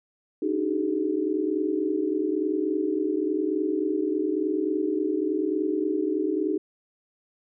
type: tone cluster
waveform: sine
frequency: 288.1 / 311.6 / 381 / 422 Hz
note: D4 / D#4 / G4 / G#4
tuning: -33 / +3 / -49 / +28 cents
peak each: -33 / -26 / -28 / -30 dBFS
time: 0.42-6.58 s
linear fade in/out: 5 ms
effects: none